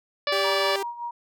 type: harmonic tone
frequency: 580 Hz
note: D5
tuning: 22 cents flat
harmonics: 1 / 2 / 3 / 4 / 5 / 6 / 7 / 8 / 9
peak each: -26 / -29 / -31 / -32 / -33 / -34 / -34 / -35 / -36 dBFS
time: 0.27-0.76 s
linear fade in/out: 2 ms
type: tone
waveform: sawtooth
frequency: 394.6 Hz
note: G4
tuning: 11 cents sharp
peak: -23 dBFS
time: 0.32-0.83 s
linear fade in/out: 5 ms
type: tone with tremolo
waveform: sine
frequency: 949 Hz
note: A#5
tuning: 31 cents sharp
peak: -28 dBFS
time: 0.44-1.11 s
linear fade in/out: 5 ms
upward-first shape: sine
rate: 5.3 Hz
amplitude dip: 70%
effects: none